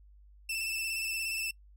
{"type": "tone with vibrato", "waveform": "sawtooth", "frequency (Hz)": 2654, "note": "E7", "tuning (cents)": 11, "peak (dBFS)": -29, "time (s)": [0.49, 1.51], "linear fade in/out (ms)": 5, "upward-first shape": "square", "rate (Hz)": 17, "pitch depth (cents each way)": 24, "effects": ["noise-tail reverb RT60 0.1 s tail -25 dB re dry", "added 50 Hz sine -54 dBFS peak until 1.76 s"]}